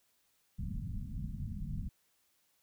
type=low-pass noise; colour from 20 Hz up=pink; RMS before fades=-39 dBFS; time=0.58-1.89 s; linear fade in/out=10 ms; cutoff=220 Hz; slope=48 dB/octave; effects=white hiss -74 dBFS RMS until 2.62 s